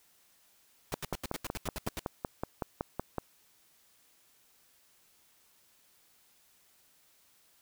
pink noise bursts, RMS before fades -37 dBFS, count 11, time 0.92-1.993 s, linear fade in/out 0 ms, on 23 ms, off 82 ms
click train, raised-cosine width 1 ms, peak -18 dBFS, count 13, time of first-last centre 0.94-3.183 s, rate 5.35 Hz
effects white hiss -66 dBFS RMS until 7.61 s

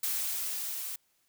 blue noise with level ramp, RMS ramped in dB -31 to -38 dBFS, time 0.03-0.96 s, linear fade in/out 5 ms, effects white hiss -72 dBFS RMS until 1.28 s

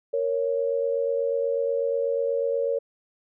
sine tone pair together, 466.2 / 554.4 Hz, A#4 / C#5, 0 / 0 cents, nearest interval minor third, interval 300 cents, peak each -25 dBFS, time 0.13-2.79 s, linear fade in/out 10 ms, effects none

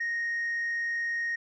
sine tone with frequency modulation, 1864.7 Hz, A#6, in tune, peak -26 dBFS, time 0-1.36 s, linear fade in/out 10 ms, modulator 43.9 Hz, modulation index 0.2, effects tanh soft clip ceiling -26 dBFS

